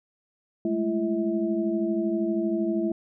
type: tone cluster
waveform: sine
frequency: 205 / 217.7 / 337.4 / 645 Hz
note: G#3 / A3 / E4 / E5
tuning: -22 / -18 / +40 / -38 cents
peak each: -32 / -29 / -25 / -34 dBFS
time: 0.65-2.92 s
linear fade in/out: 2 ms
effects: none